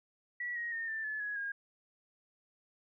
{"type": "tone with pitch steps", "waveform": "sine", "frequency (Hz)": [1941, 1884.7, 1829.9, 1776.8, 1725.2, 1675.2, 1626.5], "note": ["B6", "A#6", "A#6", "A6", "A6", "G#6", "G#6"], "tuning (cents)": [-31, 19, -33, 16, -35, 15, -37], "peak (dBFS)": -35, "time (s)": [0.4, 1.52], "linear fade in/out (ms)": 5, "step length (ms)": 160, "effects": []}